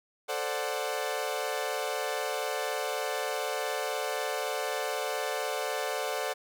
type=chord; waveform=sawtooth; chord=D dominant seventh; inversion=second; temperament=equal; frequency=440 / 523.3 / 587.3 / 740 Hz; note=A4 / C5 / D5 / F#5; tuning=0 / 0 / 0 / 0 cents; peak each=-32 dBFS; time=0.28-6.34 s; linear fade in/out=20 ms; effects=none